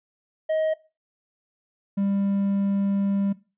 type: tone pair in turn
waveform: triangle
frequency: 630 / 198.44 Hz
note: D#5 / G3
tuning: +21 / +21 cents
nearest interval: octave + minor sixth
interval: 2000 cents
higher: first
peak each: -19 dBFS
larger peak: neither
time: 0.49-0.74 / 1.97-3.33 s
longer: second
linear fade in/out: 10 ms
effects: noise-tail reverb RT60 0.3 s tail -19 dB re dry + resampled to 8000 Hz